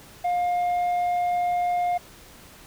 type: tone with tanh clipping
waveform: sine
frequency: 709 Hz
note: F5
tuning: 26 cents sharp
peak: -22 dBFS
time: 0.24-1.98 s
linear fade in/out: 10 ms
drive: 4 dB
effects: pink hiss -48 dBFS RMS until 2.66 s